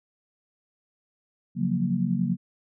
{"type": "chord", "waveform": "sine", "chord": "Gb major seventh", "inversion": "second", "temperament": "equal", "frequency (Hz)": [138.59, 174.61, 185, 233.1], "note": ["Db3", "F3", "Gb3", "Bb3"], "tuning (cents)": [0, 0, 0, 0], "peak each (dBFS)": [-30, -29, -26, -28], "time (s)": [1.55, 2.37], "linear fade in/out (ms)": 50, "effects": []}